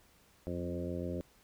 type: harmonic tone with a mistuned harmonic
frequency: 87.31 Hz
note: F2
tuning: in tune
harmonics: 1 / 2 / 3 / 4 / 5 / 6 / 7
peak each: -41 / -41 / -42 / -42 / -47 / -43 / -47 dBFS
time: 0.47-1.21 s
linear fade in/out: 0 ms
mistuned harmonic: 2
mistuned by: +19 cents
effects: pink hiss -65 dBFS RMS until 1.43 s